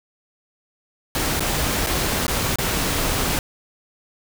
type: noise with dropouts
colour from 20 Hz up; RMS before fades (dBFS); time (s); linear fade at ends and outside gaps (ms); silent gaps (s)
pink; -22; 1.15-3.39; 1; 1.396-1.405 / 1.864-1.87 / 2.267-2.28 / 2.558-2.585
effects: none